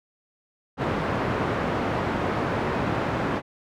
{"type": "band-pass noise", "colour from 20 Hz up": "pink", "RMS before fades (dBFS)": -26, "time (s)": [0.77, 3.42], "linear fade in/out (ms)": 50, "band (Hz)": [110, 1500], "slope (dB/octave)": 12, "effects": []}